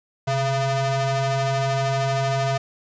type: ring-modulated tone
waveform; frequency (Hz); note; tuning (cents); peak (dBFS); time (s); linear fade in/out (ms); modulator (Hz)
45% pulse; 274.3; C#4; -18; -17; 0.27-2.58; 10; 405
effects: resampled to 16000 Hz + 9-bit